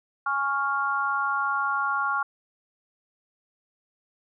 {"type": "chord", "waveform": "sine", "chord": "Db major", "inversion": "second", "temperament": "equal", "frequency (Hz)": [830.6, 1108.7, 1396.9], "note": ["Ab5", "Db6", "F6"], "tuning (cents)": [0, 0, 0], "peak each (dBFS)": [-31, -27, -26], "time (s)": [0.26, 2.23], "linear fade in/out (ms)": 5, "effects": []}